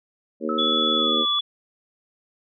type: harmonic tone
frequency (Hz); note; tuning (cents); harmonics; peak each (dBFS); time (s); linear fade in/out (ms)
77.78; D#2; 0; 3 / 4 / 5 / 6 / 7; -28 / -29 / -30 / -31 / -31; 0.4-1.26; 50
type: tone with pitch glide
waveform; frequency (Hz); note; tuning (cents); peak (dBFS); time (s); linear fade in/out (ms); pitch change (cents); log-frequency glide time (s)
sine; 1300 to 1178.4; E6 to D6; -24 to +6; -26; 0.49-1.39; 2; -170; 0.94-1.27
type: tone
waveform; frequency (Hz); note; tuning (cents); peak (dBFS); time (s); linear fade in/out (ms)
sine; 3421; A7; -49; -20; 0.58-1.41; 10
effects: none